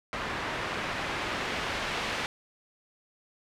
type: noise with low-pass filter sweep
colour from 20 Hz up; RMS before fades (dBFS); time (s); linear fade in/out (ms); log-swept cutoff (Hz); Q
white; -33; 0.13-2.26; 0; 1800 to 2700; 0.81
effects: none